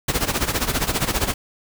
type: noise with tremolo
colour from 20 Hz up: pink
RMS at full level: -19 dBFS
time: 0.08-1.34 s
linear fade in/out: 5 ms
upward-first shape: sine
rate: 15 Hz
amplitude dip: 80%
effects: none

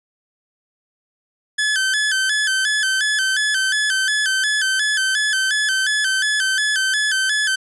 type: tone with vibrato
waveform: sawtooth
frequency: 1625 Hz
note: G#6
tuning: 38 cents flat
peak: -13 dBFS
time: 1.58-7.56 s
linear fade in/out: 10 ms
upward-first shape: square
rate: 2.8 Hz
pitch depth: 90 cents each way
effects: resampled to 24000 Hz

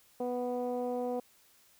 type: tone with low-pass filter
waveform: 15% pulse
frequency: 246.9 Hz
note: B3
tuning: in tune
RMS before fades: -34 dBFS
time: 0.2-1.2 s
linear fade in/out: 5 ms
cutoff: 600 Hz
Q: 2.2
effects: white hiss -64 dBFS RMS until 1.79 s

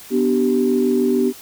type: chord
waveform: sine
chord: G major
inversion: first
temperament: equal with one note detuned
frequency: 246.9 / 293.7 / 386.2 Hz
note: B3 / D4 / G4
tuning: 0 / 0 / -26 cents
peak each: -17 / -22 / -17 dBFS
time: 0.1-1.33 s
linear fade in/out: 50 ms
effects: tanh soft clip ceiling -5 dBFS + white hiss -40 dBFS RMS until 1.41 s

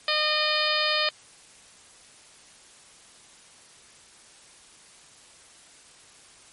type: harmonic tone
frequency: 610 Hz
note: D#5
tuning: 34 cents flat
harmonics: 1 / 2 / 3 / 4 / 5 / 6 / 7 / 8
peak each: -30 / -30 / -30 / -30 / -30 / -30 / -30 / -30 dBFS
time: 0.08-1.09 s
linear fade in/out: 2 ms
effects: white hiss -52 dBFS RMS until 6.52 s + MP3 48 kbps

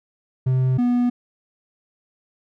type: tone pair in turn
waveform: triangle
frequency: 129.3 / 244.1 Hz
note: C3 / B3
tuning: -20 / -20 cents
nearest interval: major seventh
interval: 1100 cents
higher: second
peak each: -14 dBFS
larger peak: neither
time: 0.46-0.78 / 0.78-1.1 s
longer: neither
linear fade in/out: 10 ms
effects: none

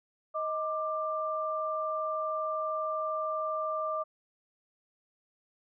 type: tone pair together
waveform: sine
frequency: 627.7 / 1185 Hz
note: D#5 / D6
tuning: +15 / +15 cents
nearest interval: major seventh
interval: 1100 cents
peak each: -33 / -32 dBFS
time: 0.34-4.04 s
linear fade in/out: 20 ms
effects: none

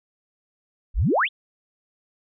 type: exponential sweep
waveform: sine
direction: up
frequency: 31.78 to 3775 Hz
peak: -17 dBFS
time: 0.94-1.29 s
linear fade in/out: 50 ms
effects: none

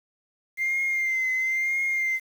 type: tone with vibrato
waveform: sine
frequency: 2093 Hz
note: C7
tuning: in tune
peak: -21 dBFS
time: 0.57-2.2 s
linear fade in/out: 50 ms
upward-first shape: triangle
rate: 1 Hz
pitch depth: 44 cents each way
effects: tanh soft clip ceiling -20 dBFS + 8-bit

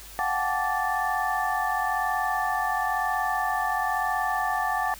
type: tone cluster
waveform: sine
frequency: 725 / 766 / 861 / 1163 / 1764 Hz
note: F#5 / G5 / A5 / D6 / A6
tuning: -35 / -40 / -38 / -17 / +4 cents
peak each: -30 dBFS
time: 0.19-4.94 s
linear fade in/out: 0 ms
effects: added 50 Hz sine -47 dBFS peak until 4.99 s + white hiss -45 dBFS RMS until 4.99 s

